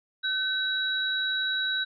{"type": "tone pair together", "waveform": "sine", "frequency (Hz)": [1526, 3883], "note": ["G6", "B7"], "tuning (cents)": [-47, -30], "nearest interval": "octave + major third", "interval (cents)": 1617, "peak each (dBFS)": -28, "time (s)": [0.23, 1.85], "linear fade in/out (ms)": 20, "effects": []}